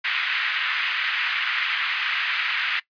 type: band-pass noise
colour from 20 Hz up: white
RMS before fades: -25 dBFS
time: 0.04-2.8 s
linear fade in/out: 10 ms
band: 1400 to 2800 Hz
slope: 24 dB/octave
effects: noise-tail reverb RT60 0.1 s tail -19 dB re dry + resampled to 11025 Hz